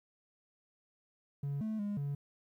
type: tone with pitch steps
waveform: triangle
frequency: 141.3 / 217.9 / 204.8 / 142.1 Hz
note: C#3 / A3 / G#3 / C#3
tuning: +34 / -17 / -24 / +43 cents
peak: -31 dBFS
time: 1.43-2.15 s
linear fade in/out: 5 ms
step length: 180 ms
effects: tanh soft clip ceiling -28 dBFS + 12-bit